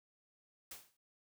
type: noise with exponential decay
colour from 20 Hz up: white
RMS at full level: -45 dBFS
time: 0.71-0.97 s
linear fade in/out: 5 ms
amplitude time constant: 56 ms
effects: none